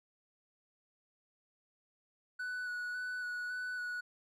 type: tone with vibrato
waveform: triangle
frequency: 1479 Hz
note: F#6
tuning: 1 cent flat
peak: -35 dBFS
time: 2.39-4.01 s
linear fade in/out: 10 ms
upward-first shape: square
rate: 1.8 Hz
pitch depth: 14 cents each way
effects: none